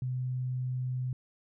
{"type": "tone", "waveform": "sine", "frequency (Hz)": 127.2, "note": "C3", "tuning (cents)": -48, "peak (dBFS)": -30, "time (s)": [0.02, 1.13], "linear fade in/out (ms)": 2, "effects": []}